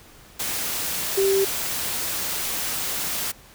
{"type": "tone in noise", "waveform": "sine", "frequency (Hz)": 390, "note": "G4", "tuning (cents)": -9, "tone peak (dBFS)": -17, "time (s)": [1.17, 1.45], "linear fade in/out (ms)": 10, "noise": "white", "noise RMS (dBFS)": -27, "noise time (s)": [0.39, 3.32], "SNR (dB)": 7, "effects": ["pink hiss -49 dBFS RMS until 3.54 s"]}